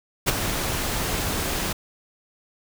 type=noise with ADSR envelope; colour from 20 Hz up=pink; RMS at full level=-17 dBFS; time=0.26-1.73 s; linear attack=26 ms; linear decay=20 ms; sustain=-9 dB; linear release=9 ms; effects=none